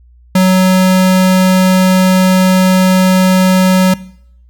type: tone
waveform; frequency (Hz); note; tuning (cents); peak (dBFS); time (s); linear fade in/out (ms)
square; 186; F#3; +9; -6; 0.35-3.94; 5
effects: noise-tail reverb RT60 0.7 s tail -20 dB re dry + added 60 Hz sine -40 dBFS peak until 4.49 s